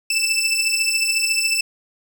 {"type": "beating tone pair", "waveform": "20% pulse", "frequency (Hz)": [2637, 2651], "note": ["E7", "E7"], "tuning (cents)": [0, 9], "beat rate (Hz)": 14, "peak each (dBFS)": -16, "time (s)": [0.1, 1.61], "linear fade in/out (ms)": 5, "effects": []}